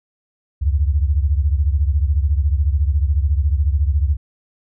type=beating tone pair; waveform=sine; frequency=69.3 / 83.3 Hz; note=C#2 / E2; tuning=0 / +19 cents; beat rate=14 Hz; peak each=-15 / -19 dBFS; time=0.61-4.17 s; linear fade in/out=20 ms; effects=none